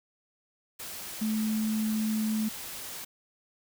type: tone in noise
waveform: sine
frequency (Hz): 217.5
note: A3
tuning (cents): -20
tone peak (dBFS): -26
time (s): 1.21-2.49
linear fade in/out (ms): 10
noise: white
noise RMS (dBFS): -40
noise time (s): 0.79-3.05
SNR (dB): +11
effects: none